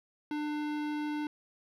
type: tone with hard clipping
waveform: sine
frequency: 298.9 Hz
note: D4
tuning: 31 cents sharp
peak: -34 dBFS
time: 0.31-1.27 s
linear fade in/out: 2 ms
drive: 18 dB
effects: none